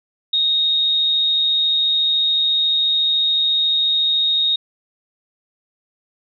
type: tone with amplitude modulation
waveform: sine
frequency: 3729 Hz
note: A#7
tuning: in tune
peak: -13 dBFS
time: 0.33-4.56 s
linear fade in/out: 5 ms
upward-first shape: sine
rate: 154 Hz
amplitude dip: 30%
effects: none